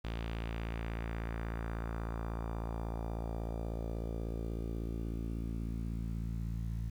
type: tone with low-pass filter sweep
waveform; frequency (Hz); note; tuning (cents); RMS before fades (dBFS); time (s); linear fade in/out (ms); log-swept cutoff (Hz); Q
sawtooth; 56.4; A1; +44; -38; 0.04-6.9; 10; 3400 to 140; 1.8
effects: 10-bit